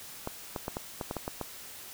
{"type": "clicks", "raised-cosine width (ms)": 1, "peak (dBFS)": -19, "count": 9, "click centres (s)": [0.274, 0.562, 0.681, 0.769, 1.012, 1.111, 1.167, 1.279, 1.413], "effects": ["white hiss -46 dBFS RMS until 1.93 s"]}